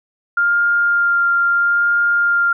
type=tone with vibrato; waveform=sine; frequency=1400 Hz; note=F6; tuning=4 cents sharp; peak=-12 dBFS; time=0.37-2.53 s; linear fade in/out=5 ms; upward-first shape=sine; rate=0.76 Hz; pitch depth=10 cents each way; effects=none